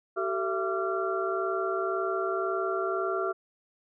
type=tone cluster; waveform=sine; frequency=382.2 / 444.1 / 669 / 1168 / 1372 Hz; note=G4 / A4 / E5 / D6 / F6; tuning=-44 / +16 / +25 / -10 / -31 cents; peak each=-30 / -37 / -33 / -36 / -33 dBFS; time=0.16-3.33 s; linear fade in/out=20 ms; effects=none